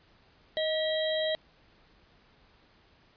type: harmonic tone with a mistuned harmonic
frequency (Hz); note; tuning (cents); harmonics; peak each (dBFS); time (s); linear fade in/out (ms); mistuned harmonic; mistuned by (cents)
645; E5; -38; 1 / 3 / 5 / 6; -28 / -37 / -36 / -36; 0.57-1.35; 0; 1; -49
effects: pink hiss -62 dBFS RMS until 3.16 s + resampled to 11025 Hz